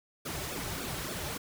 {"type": "noise with flanger", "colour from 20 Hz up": "pink", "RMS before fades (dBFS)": -37, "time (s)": [0.25, 1.38], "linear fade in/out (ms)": 10, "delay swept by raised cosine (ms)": [0.99, 4.29], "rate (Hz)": 3.5, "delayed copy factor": -0.9, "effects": []}